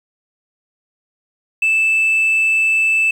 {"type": "tone", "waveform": "sine", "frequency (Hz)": 2635, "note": "E7", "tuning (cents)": -1, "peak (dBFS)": -10, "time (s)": [1.62, 3.11], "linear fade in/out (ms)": 5, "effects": ["tanh soft clip ceiling -10 dBFS", "7-bit"]}